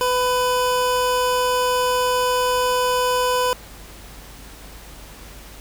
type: tone pair together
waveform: square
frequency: 500 / 998.5 Hz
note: B4 / B5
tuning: +21 / +19 cents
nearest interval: octave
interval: 1198 cents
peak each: -21 dBFS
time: 0.01-3.53 s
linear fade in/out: 0 ms
effects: added 50 Hz sine -42 dBFS peak until 5.6 s + pink hiss -42 dBFS RMS until 5.6 s